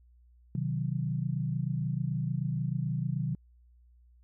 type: chord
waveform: sine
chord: C diminished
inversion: none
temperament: equal with one note detuned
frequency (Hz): 128.86 / 155.56 / 185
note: C3 / Eb3 / Gb3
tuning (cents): -26 / 0 / 0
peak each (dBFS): -32 / -32 / -36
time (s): 0.55-3.35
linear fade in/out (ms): 2
effects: added 60 Hz sine -57 dBFS peak until 4.23 s